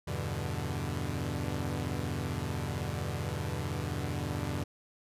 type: chord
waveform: sawtooth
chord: E minor seventh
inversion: none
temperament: equal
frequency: 82.41 / 98 / 123.47 / 146.83 Hz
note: E2 / G2 / B2 / D3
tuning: 0 / 0 / 0 / 0 cents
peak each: -34 dBFS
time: 0.07-4.64 s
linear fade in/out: 10 ms
effects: resampled to 32000 Hz